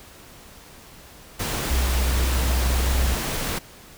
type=noise; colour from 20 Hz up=pink; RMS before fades=-27 dBFS; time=1.39-3.59 s; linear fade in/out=10 ms
type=tone with vibrato; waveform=sine; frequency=63.3 Hz; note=B1; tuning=43 cents sharp; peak=-19 dBFS; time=1.7-3.15 s; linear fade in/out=10 ms; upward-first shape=square; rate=1.8 Hz; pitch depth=12 cents each way
effects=pink hiss -46 dBFS RMS until 3.97 s